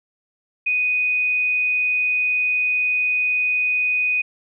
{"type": "tone", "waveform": "sine", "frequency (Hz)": 2489, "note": "D#7", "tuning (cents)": 0, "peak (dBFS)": -17, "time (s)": [0.66, 4.22], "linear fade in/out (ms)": 10, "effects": []}